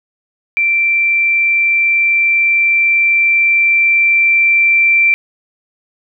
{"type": "tone with level ramp", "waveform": "sine", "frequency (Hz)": 2349, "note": "D7", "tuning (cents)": 0, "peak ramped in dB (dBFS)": [-10, -7], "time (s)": [0.57, 5.14], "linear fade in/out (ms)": 0, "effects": []}